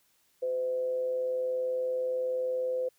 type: tone with amplitude modulation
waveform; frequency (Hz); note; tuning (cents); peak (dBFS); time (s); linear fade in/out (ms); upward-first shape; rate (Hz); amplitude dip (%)
sine; 509; C5; -48; -26; 0.42-2.89; 10; sine; 139; 35
effects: white hiss -69 dBFS RMS until 2.98 s